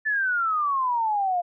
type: exponential sweep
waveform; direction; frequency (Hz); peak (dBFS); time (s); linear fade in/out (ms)
sine; down; 1765 to 691; -21; 0.05-1.42; 20
effects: none